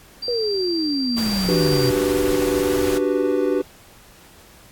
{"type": "tone", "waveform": "sine", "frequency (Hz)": 4709, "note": "D8", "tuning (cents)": 4, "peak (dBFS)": -25, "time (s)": [0.22, 1.9], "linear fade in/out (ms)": 10}
{"type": "exponential sweep", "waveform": "sine", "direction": "down", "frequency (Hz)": [493.9, 125.3], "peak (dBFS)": -20, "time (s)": [0.28, 1.91], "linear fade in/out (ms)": 2}
{"type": "noise", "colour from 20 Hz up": "pink", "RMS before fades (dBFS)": -29, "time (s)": [1.16, 2.99], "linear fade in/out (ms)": 20}
{"type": "chord", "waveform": "triangle", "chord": "G major seventh", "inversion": "second", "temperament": "equal", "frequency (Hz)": [293.7, 370, 392, 493.9], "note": ["D4", "F#4", "G4", "B4"], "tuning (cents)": [0, 0, 0, 0], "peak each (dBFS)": -21, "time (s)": [1.48, 3.62], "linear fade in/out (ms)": 10}
{"effects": ["pink hiss -48 dBFS RMS until 4.71 s", "AAC 64 kbps"]}